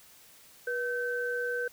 sine tone pair together, 484.8 / 1539.1 Hz, B4 / G6, -32 / -32 cents, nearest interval octave + minor sixth, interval 2000 cents, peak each -32 / -32 dBFS, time 0.67-1.68 s, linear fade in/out 5 ms, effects white hiss -56 dBFS RMS until 1.72 s

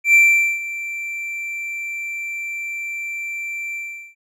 triangle tone with ADSR envelope, 2347 Hz, D7, 2 cents flat, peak -6 dBFS, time 0.04-4.15 s, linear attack 100 ms, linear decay 450 ms, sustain -17 dB, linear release 400 ms, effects none

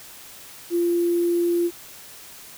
sine tone with sample-and-hold, 345.1 Hz, F4, 21 cents flat, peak -18 dBFS, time 0.7-1.71 s, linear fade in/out 50 ms, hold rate 11025 Hz, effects white hiss -43 dBFS RMS until 2.57 s

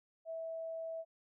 sine tone, 653 Hz, E5, 17 cents flat, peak -39 dBFS, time 0.25-1.05 s, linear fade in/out 50 ms, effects none

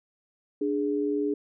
sine tone pair together, 293.7 / 414.9 Hz, D4 / G#4, 0 / -2 cents, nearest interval tritone, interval 598 cents, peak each -27 dBFS, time 0.61-1.34 s, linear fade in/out 5 ms, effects none

